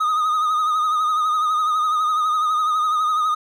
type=tone with vibrato; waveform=triangle; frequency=1244.5 Hz; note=D#6; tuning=in tune; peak=-15 dBFS; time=0-3.35 s; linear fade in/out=10 ms; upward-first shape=sine; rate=12 Hz; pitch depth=48 cents each way; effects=none